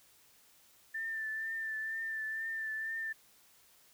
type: tone with vibrato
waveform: sine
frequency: 1779 Hz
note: A6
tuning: 19 cents sharp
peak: -35 dBFS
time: 0.94-3.13 s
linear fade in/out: 10 ms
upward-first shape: triangle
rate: 2.1 Hz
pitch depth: 32 cents each way
effects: white hiss -64 dBFS RMS until 3.93 s